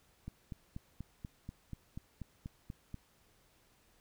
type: click train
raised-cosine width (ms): 5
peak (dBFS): -30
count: 12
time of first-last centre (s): 0.28-2.943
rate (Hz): 4.13
effects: pink hiss -69 dBFS RMS until 4 s